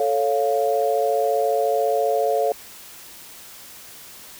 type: chord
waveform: sine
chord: A augmented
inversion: none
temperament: equal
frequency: 440 / 554.4 / 698.5 Hz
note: A4 / C#5 / E#5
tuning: 0 / 0 / 0 cents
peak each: -22 dBFS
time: 0-2.52 s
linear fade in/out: 2 ms
effects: white hiss -42 dBFS RMS until 4.39 s